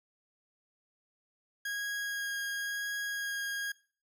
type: tone with vibrato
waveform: 40% pulse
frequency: 1640 Hz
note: G#6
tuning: 22 cents flat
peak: -33 dBFS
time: 1.65-3.72 s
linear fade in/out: 5 ms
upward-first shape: sine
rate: 0.96 Hz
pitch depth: 9 cents each way
effects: noise-tail reverb RT60 0.4 s tail -20 dB re dry